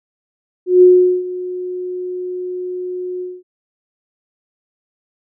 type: tone with ADSR envelope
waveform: sine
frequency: 363.1 Hz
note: F#4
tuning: 33 cents flat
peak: -3 dBFS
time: 0.66-3.43 s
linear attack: 160 ms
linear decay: 410 ms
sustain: -18 dB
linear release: 220 ms
effects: none